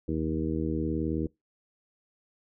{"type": "harmonic tone with a mistuned harmonic", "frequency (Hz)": 79, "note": "D#2", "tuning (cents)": 27, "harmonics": [1, 2, 3, 4, 5, 6], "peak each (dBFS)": [-34, -34, -34, -31, -37, -38], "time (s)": [0.08, 1.27], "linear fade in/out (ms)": 5, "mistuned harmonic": 1, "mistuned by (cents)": -42, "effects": ["noise-tail reverb RT60 0.2 s tail -24 dB re dry"]}